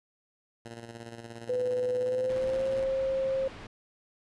10% pulse tone with tremolo, 116.2 Hz, A#2, 5 cents flat, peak -32 dBFS, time 0.65-2.84 s, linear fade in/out 5 ms, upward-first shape square, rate 17 Hz, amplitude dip 50%
sine tone with pitch glide, 499.9 to 532.7 Hz, B4 to C5, +21 to +31 cents, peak -26 dBFS, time 1.49-3.48 s, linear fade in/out 5 ms, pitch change +110 cents, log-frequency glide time 1.99-2.65 s
pink low-pass noise, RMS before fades -45 dBFS, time 2.29-3.67 s, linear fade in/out 5 ms, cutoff 3200 Hz, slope 12 dB/octave
effects resampled to 24000 Hz

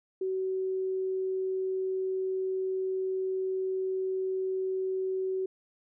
sine tone, 377.5 Hz, F#4, 35 cents sharp, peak -28 dBFS, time 0.21-5.46 s, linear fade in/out 5 ms, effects none

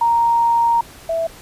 sine tone pair in turn, 932.3 / 659.2 Hz, A#5 / E5, 0 / 0 cents, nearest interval tritone, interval 600 cents, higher first, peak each -12 / -17 dBFS, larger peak first, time 0.01-0.81 / 1.09-1.27 s, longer first, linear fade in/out 5 ms, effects pink hiss -41 dBFS RMS until 1.41 s + resampled to 32000 Hz

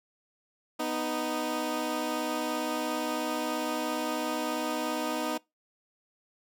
15% pulse tone pair together, 246.9 / 309.9 Hz, B3 / D#4, 0 / -7 cents, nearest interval major third, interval 393 cents, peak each -27 / -25 dBFS, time 0.79-5.38 s, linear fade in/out 10 ms, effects noise-tail reverb RT60 0.2 s tail -23 dB re dry

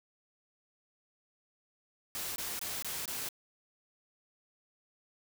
white noise bursts, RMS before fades -38 dBFS, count 5, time 2.15-3.288 s, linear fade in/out 0 ms, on 210 ms, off 22 ms, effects none

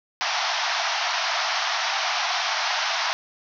pink band-pass noise, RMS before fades -25 dBFS, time 0.21-3.13 s, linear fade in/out 0 ms, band 650 to 6000 Hz, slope 96 dB/octave, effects none

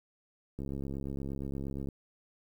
click train, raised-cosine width 3 ms, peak -26 dBFS, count 90, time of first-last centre 0.59-1.887 s, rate 68.6 Hz, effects 10-bit

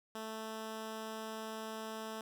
10% pulse tone, 220.2 Hz, A3, 2 cents sharp, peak -33 dBFS, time 0.15-2.21 s, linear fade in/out 2 ms, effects none

